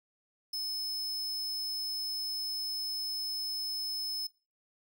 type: tone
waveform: 45% pulse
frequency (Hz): 5210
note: E8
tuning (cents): -21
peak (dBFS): -34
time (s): 0.53-4.27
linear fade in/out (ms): 5
effects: noise-tail reverb RT60 0.3 s tail -18 dB re dry